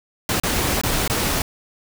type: noise with dropouts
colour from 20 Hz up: pink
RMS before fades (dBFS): -21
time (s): 0.29-1.42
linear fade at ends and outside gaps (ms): 2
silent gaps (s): 0.4-0.434 / 0.814-0.835 / 1.078-1.098
effects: none